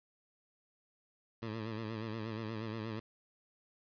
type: tone with vibrato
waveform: 15% pulse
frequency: 110.7 Hz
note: A2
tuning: 11 cents sharp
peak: -32 dBFS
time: 1.42-3 s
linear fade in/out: 10 ms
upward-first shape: sine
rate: 8.4 Hz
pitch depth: 68 cents each way
effects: resampled to 11025 Hz + 10-bit